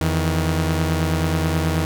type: tone pair together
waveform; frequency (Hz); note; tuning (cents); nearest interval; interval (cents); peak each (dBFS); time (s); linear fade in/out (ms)
sawtooth; 83.9 / 158.47; E2 / D#3; +31 / +32; major seventh; 1101; -17; 0.01-1.85; 0
effects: none